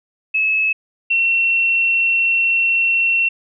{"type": "tone pair in turn", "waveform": "sine", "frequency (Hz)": [2590, 2716], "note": ["E7", "F7"], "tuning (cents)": [-31, -49], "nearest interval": "minor second", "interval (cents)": 82, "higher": "second", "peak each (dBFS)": [-14, -13], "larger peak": "second", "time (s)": [[0.34, 0.73], [1.1, 3.29]], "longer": "second", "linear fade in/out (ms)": 10, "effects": []}